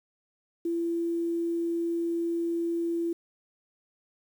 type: tone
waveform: sine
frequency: 337.8 Hz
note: E4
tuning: 42 cents sharp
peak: -26 dBFS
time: 0.65-3.13 s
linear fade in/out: 5 ms
effects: 9-bit